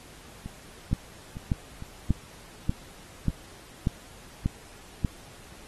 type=two click trains; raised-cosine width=5 ms; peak=-24 / -11 dBFS; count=4 / 8; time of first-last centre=0.46-1.824 / 0.93-5.048 s; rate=2.2 / 1.7 Hz; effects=pink hiss -50 dBFS RMS until 5.67 s + AAC 32 kbps